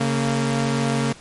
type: tone pair together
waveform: sawtooth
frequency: 138.43 / 229.6 Hz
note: C#3 / A#3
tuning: -2 / -26 cents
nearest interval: major sixth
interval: 876 cents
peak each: -18 dBFS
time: 0-1.13 s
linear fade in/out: 10 ms
effects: pink hiss -45 dBFS RMS until 1.2 s + MP3 48 kbps